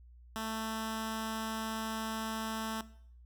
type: tone with notch filter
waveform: 10% pulse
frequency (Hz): 221.5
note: A3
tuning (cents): +12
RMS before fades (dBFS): -38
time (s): 0.36-2.81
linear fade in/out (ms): 0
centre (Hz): 510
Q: 1.3
effects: noise-tail reverb RT60 0.6 s tail -17 dB re dry + added 60 Hz sine -53 dBFS peak until 3.25 s